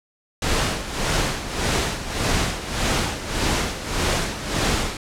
pink noise with tremolo, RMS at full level -20 dBFS, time 0.42-4.97 s, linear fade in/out 2 ms, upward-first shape sine, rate 1.7 Hz, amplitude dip 70%, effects low-pass 8000 Hz 12 dB/octave

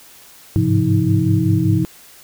sine tone cluster, 101.5 / 106.7 / 132.2 / 173.3 / 318.2 Hz, G#2 / G#2 / C3 / F3 / D#4, -39 / +47 / +18 / -13 / +39 cents, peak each -19 dBFS, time 0.56-1.85 s, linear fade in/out 0 ms, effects white hiss -44 dBFS RMS until 2.23 s

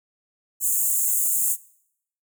pink high-pass noise, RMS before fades -22 dBFS, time 0.6-1.57 s, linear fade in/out 50 ms, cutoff 6800 Hz, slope 96 dB/octave, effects noise-tail reverb RT60 0.7 s tail -21 dB re dry

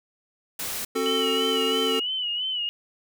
white noise, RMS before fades -31 dBFS, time 0.59-0.85 s, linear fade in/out 5 ms
square chord, F# diminished, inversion second, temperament just, 266.4 / 370 / 444 Hz, C4 / F#4 / A4, +31 / 0 / +16 cents, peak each -30 / -32 / -26 dBFS, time 0.95-2 s, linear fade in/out 10 ms
sine tone with vibrato, 2960 Hz, F#7, in tune, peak -25 dBFS, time 1.06-2.69 s, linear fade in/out 0 ms, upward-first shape sine, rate 3 Hz, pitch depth 71 cents each way
effects none

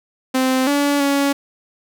sawtooth tone with pitch steps, 259.7 / 286.1 / 280.5 Hz, C4 / D4 / C#4, -13 / -45 / +21 cents, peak -11 dBFS, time 0.34-1.33 s, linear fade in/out 10 ms, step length 330 ms, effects none

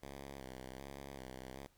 5% pulse tone with vibrato, 66.9 Hz, C2, 39 cents sharp, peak -36 dBFS, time 0.02-1.67 s, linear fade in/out 10 ms, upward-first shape square, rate 1.3 Hz, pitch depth 55 cents each way, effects pink hiss -72 dBFS RMS until 1.77 s

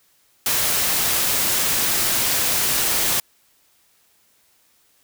white noise, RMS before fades -20 dBFS, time 0.46-3.2 s, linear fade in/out 2 ms, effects white hiss -60 dBFS RMS until 5.03 s

